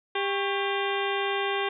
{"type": "harmonic tone with a mistuned harmonic", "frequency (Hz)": 397.6, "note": "G4", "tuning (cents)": 25, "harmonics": [1, 2, 3, 4, 5, 6, 7, 8, 9], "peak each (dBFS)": [-29, -32, -34, -35, -36, -37, -37, -38, -39], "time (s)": [0.15, 1.69], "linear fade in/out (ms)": 5, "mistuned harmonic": 3, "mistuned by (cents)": -130, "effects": []}